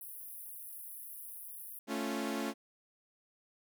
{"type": "high-pass noise", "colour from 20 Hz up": "pink", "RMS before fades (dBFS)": -47, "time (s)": [0.01, 1.79], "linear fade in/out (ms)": 2, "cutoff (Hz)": 10000, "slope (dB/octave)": 96}
{"type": "chord", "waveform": "sawtooth", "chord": "A augmented", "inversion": "none", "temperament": "equal", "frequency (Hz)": [220, 277.2, 349.2], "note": ["A3", "C#4", "E#4"], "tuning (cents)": [0, 0, 0], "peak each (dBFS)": [-34, -34, -37], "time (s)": [1.87, 2.54], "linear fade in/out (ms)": 50}
{"effects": []}